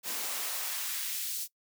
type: noise with high-pass filter sweep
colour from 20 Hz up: white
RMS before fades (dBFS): -35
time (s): 0.03-1.48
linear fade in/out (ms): 50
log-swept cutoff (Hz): 200 to 5000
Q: 0.8
effects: noise-tail reverb RT60 0.1 s tail -20 dB re dry